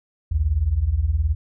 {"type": "beating tone pair", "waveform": "sine", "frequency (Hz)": [61.1, 80.1], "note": ["B1", "E2"], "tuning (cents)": [-18, -49], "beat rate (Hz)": 19, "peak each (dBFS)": [-22, -19], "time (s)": [0.31, 1.35], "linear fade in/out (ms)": 10, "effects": []}